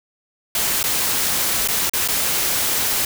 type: noise with dropouts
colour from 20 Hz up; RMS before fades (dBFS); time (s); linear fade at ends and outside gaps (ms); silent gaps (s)
white; -20; 0.55-3.05; 2; 0.829-0.839 / 1.676-1.685 / 1.896-1.935 / 2.077-2.085
effects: none